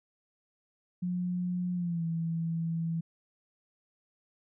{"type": "tone with pitch glide", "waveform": "sine", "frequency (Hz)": [179, 165.09], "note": ["F3", "E3"], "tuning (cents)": [43, 3], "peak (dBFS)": -29, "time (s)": [1.02, 3.01], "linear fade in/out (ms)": 10, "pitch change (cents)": -140, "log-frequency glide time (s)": [1.74, 2.04], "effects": []}